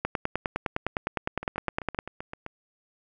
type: two click trains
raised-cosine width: 0.5 ms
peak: -11 / -21 dBFS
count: 20 / 9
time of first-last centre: 0.05-1.989 / 1.43-2.464 s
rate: 9.8 / 7.74 Hz
effects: none